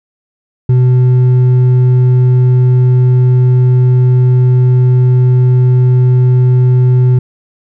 sine tone with hard clipping, 125.9 Hz, B2, 34 cents sharp, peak -6 dBFS, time 0.69-7.19 s, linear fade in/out 5 ms, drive 4 dB, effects none

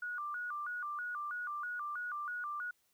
sine tone with vibrato, 1312 Hz, E6, 9 cents flat, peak -37 dBFS, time 0.02-2.71 s, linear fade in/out 5 ms, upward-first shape square, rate 3.1 Hz, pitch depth 180 cents each way, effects white hiss -75 dBFS RMS until 2.93 s

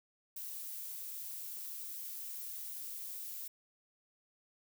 violet noise, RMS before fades -44 dBFS, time 0.36-3.48 s, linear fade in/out 5 ms, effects none

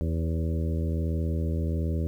harmonic tone with a mistuned harmonic, 81.3 Hz, E2, 23 cents flat, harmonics 1 / 2 / 3 / 4 / 5 / 6 / 7, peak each -26 / -32 / -36 / -38 / -40 / -42 / -43 dBFS, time 0.01-2.07 s, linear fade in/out 0 ms, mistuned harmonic 6, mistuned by +23 cents, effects 10-bit

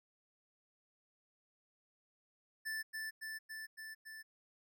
square tone with echo, 1760 Hz, A6, in tune, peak -39 dBFS, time 2.65-2.83 s, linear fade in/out 20 ms, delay 280 ms, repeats 5, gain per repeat -2 dB, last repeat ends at 4.23 s, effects none

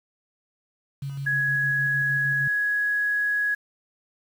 sine tone with tremolo, 138.59 Hz, C#3, in tune, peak -28 dBFS, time 1.02-2.48 s, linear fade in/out 5 ms, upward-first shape square, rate 6.5 Hz, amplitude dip 30%
sine tone, 1671 Hz, G#6, 10 cents sharp, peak -21 dBFS, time 1.26-3.55 s, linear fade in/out 10 ms
effects 8-bit

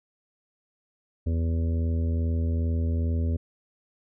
harmonic tone, 82.41 Hz, E2, in tune, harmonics 1 / 2 / 3 / 4 / 5 / 6 / 7, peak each -23 / -38 / -33 / -46 / -41 / -45 / -45 dBFS, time 1.26-3.37 s, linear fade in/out 10 ms, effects none

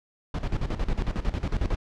brown noise with tremolo, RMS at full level -25 dBFS, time 0.34-1.76 s, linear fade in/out 5 ms, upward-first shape square, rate 11 Hz, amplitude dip 75%, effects low-pass 5000 Hz 12 dB/octave

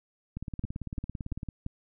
two click trains, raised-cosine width 5 ms, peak -23 / -21 dBFS, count 21 / 4, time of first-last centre 0.37-1.487 / 0.64-1.664 s, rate 17.9 / 2.93 Hz, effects none

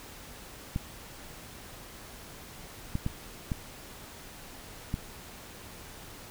clicks, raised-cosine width 5 ms, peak -17 dBFS, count 5, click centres 0.761 / 2.954 / 3.064 / 3.518 / 4.941 s, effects pink hiss -47 dBFS RMS until 6.3 s

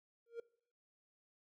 triangle tone with exponential growth, 466.2 Hz, A#4, in tune, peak -36 dBFS, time 0.26-0.4 s, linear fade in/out 5 ms, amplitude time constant 29 ms, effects noise-tail reverb RT60 0.6 s tail -22 dB re dry

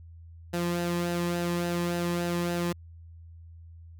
sawtooth tone with flanger, 173.4 Hz, F3, 12 cents flat, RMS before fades -29 dBFS, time 0.53-2.73 s, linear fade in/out 10 ms, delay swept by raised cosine 0.88 to 1.42 ms, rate 3.5 Hz, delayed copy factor -0.5, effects added 83 Hz sine -45 dBFS peak until 3.99 s

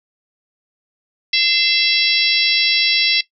harmonic tone with a mistuned harmonic, 666 Hz, E5, 18 cents sharp, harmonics 3 / 4 / 5 / 6 / 7 / 8, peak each -20 / -20 / -20 / -20 / -20 / -20 dBFS, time 1.33-3.21 s, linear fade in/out 5 ms, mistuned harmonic 3, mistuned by +55 cents, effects noise-tail reverb RT60 0.1 s tail -17 dB re dry

